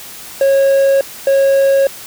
triangle tone pair in turn, 547 / 547 Hz, C#5 / C#5, -23 / -23 cents, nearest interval unison, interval 0 cents, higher neither, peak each -6 dBFS, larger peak neither, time 0.41-1.01 / 1.27-1.87 s, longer neither, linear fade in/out 2 ms, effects white hiss -32 dBFS RMS until 2.06 s

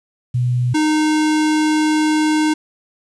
sine / square tone pair in turn, 123.47 / 307.9 Hz, B2 / D#4, 0 / -18 cents, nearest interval octave + major third, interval 1582 cents, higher second, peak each -14 dBFS, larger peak neither, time 0.34-0.74 / 0.74-2.54 s, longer second, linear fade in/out 10 ms, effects resampled to 22050 Hz + 8-bit

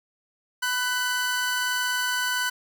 sawtooth tone pair together, 992 / 1498.7 Hz, B5 / F#6, +7 / +22 cents, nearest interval perfect fifth, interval 715 cents, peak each -27 / -21 dBFS, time 0.62-2.5 s, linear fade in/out 10 ms, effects none

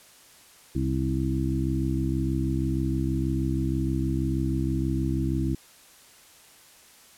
harmonic tone with a mistuned harmonic, 66.3 Hz, C2, 23 cents sharp, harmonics 1 / 2 / 3 / 4 / 5, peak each -29 / -28 / -33 / -31 / -30 dBFS, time 0.75-5.55 s, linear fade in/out 5 ms, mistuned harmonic 5, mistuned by -23 cents, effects white hiss -53 dBFS RMS until 7.17 s + low-pass 12000 Hz 12 dB/octave

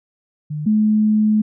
sine tone pair in turn, 150.5 / 214.1 Hz, D3 / A3, +43 / -47 cents, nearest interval tritone, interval 610 cents, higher second, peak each -22 / -12 dBFS, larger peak second, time 0.5-0.66 / 0.66-1.42 s, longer second, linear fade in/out 10 ms, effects none

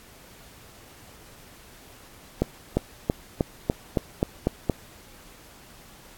accelerating click train, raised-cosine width 2 ms, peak -7 dBFS, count 9, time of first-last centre 2.42-4.698 s, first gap 350 ms, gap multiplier 0.94, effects pink hiss -50 dBFS RMS until 6.17 s + AAC 64 kbps

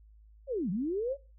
sine linear two-way sweep, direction down then up, 576 to 164.81 to 576 Hz, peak -29 dBFS, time 0.47-1.17 s, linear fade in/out 50 ms, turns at 0.7 s, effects noise-tail reverb RT60 0.3 s tail -20 dB re dry + added 53 Hz sine -54 dBFS peak until 1.38 s

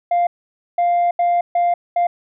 sine tone bursts at uneven times, 698.5 Hz, F5, in tune, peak -11 dBFS, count 5, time 0.11-0.27 / 0.78-1.11 / 1.19-1.41 / 1.55-1.74 / 1.96-2.07 s, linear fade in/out 5 ms, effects tanh soft clip ceiling -12 dBFS

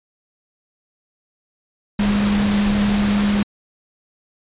sine tone in noise, 204.7 Hz, G#3, 25 cents flat, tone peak -15 dBFS, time 1.99-3.43 s, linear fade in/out 5 ms, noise pink, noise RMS -24 dBFS, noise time 1.99-3.43 s, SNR +6 dB, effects resampled to 8000 Hz

